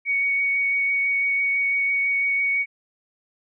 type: tone with vibrato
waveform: sine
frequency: 2235 Hz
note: C#7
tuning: 14 cents sharp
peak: -19 dBFS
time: 0.05-2.66 s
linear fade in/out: 50 ms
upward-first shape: sine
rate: 6 Hz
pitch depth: 9 cents each way
effects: none